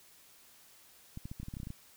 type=clicks; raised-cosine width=5 ms; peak=-29 dBFS; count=12; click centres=1.174 / 1.255 / 1.315 / 1.4 / 1.431 / 1.484 / 1.539 / 1.569 / 1.601 / 1.632 / 1.671 / 1.704 s; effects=white hiss -60 dBFS RMS until 1.96 s